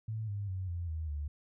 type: tone with pitch steps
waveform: sine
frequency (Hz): 110 / 101.45 / 93.57 / 86.3 / 79.6 / 73.42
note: A2 / G#2 / F#2 / F2 / D#2 / D2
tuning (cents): 0 / -40 / +20 / -20 / +40 / 0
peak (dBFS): -34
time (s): 0.08-1.28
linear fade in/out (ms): 5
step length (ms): 200
effects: none